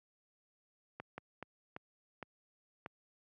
slowing click train, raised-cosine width 0.5 ms, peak -28 dBFS, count 6, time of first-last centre 1-2.861 s, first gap 180 ms, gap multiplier 1.37, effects high-pass 100 Hz 12 dB/octave

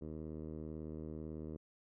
10% pulse tone with low-pass filter, 78.1 Hz, D#2, 7 cents sharp, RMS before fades -45 dBFS, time 0.01-1.57 s, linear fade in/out 10 ms, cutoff 430 Hz, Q 1.1, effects none

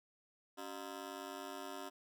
15% pulse ring-modulated tone, 329.6 Hz, E4, in tune, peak -35 dBFS, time 0.57-1.9 s, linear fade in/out 20 ms, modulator 49.6 Hz, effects none

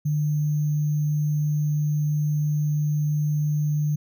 sine tone with sample-and-hold, 149.5 Hz, D3, 31 cents sharp, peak -20 dBFS, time 0.05-3.96 s, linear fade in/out 10 ms, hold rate 6300 Hz, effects none

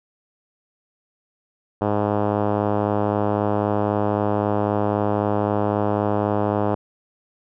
5% pulse tone with low-pass filter, 103.83 Hz, G#2, in tune, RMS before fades -21 dBFS, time 1.81-6.75 s, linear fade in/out 5 ms, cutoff 780 Hz, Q 0.85, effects none

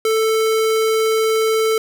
square tone, 441.6 Hz, A4, 6 cents sharp, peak -15 dBFS, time 0.05-1.78 s, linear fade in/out 2 ms, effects none

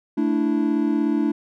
triangle chord, A suspended fourth, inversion none, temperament just, 220 / 293.3 / 330 Hz, A3 / D4 / E4, 0 / -2 / +2 cents, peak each -22 / -19 / -22 dBFS, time 0.17-1.32 s, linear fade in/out 10 ms, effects none

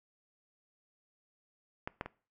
clicks, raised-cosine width 0.5 ms, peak -21 / -20 / -26 dBFS, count 3, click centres 1.875 / 2.011 / 2.06 s, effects noise-tail reverb RT60 0.4 s tail -21 dB re dry

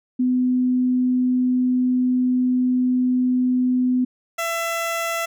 sine / 15% pulse tone pair in turn, 251.9 / 669.6 Hz, B3 / E5, +34 / +27 cents, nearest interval octave + perfect fourth, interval 1693 cents, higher second, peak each -16 dBFS, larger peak neither, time 0.19-4.05 / 4.38-5.26 s, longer first, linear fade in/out 10 ms, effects none

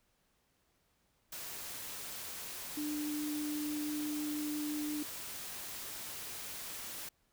sine tone in noise, 299 Hz, D4, 31 cents sharp, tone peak -35 dBFS, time 2.77-5.03 s, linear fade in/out 5 ms, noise white, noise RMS -44 dBFS, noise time 1.32-7.09 s, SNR +6 dB, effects pink hiss -75 dBFS RMS until 7.32 s

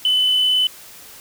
sine tone with amplitude modulation, 3014 Hz, F#7, 31 cents sharp, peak -11 dBFS, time 0.05-0.67 s, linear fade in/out 2 ms, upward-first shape sine, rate 58.4 Hz, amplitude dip 25%, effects tanh soft clip ceiling -11 dBFS + white hiss -41 dBFS RMS until 1.2 s

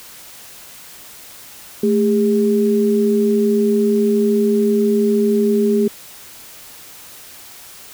sine tone pair together, 218.4 / 405.7 Hz, A3 / G#4, -13 / -41 cents, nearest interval major seventh, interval 1072 cents, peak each -15 dBFS, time 1.83-5.88 s, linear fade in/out 5 ms, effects white hiss -39 dBFS RMS until 7.93 s

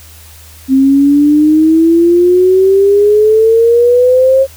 sine exponential sweep, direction up, 262.9 to 541 Hz, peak -4 dBFS, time 0.68-4.47 s, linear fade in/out 50 ms, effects added 79 Hz sine -36 dBFS peak until 4.56 s + white hiss -38 dBFS RMS until 4.56 s

